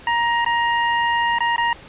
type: tone with dropouts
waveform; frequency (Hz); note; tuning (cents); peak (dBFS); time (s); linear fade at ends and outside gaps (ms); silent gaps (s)
25% pulse; 940; A#5; +14; -13; 0.07-1.73; 2; 0.447-0.462 / 1.386-1.405 / 1.562-1.58
effects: pink hiss -42 dBFS RMS until 1.88 s + resampled to 8000 Hz